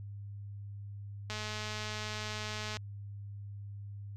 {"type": "click train", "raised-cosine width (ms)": 0.2, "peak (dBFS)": -22, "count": 314, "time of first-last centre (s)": [1.3, 2.769], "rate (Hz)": 213, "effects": ["added 101 Hz sine -41 dBFS peak until 4.16 s", "MP3 96 kbps"]}